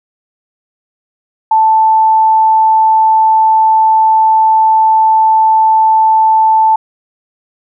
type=tone; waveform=sine; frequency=880 Hz; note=A5; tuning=in tune; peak=-5 dBFS; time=1.51-6.76 s; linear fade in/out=5 ms; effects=none